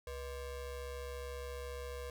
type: ring-modulated tone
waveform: square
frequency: 277.2 Hz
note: C#4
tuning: in tune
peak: -39 dBFS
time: 0.07-2.1 s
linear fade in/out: 2 ms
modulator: 210 Hz
effects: none